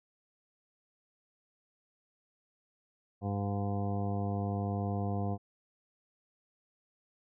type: harmonic tone with a mistuned harmonic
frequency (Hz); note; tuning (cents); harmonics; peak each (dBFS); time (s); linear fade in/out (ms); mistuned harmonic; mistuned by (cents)
100.7; G2; +47; 1 / 2 / 3 / 4 / 5 / 7 / 8 / 9 / 10; -33 / -36 / -43 / -44 / -43 / -40 / -49 / -52 / -52; 3.21-5.38; 50; 10; +38
effects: none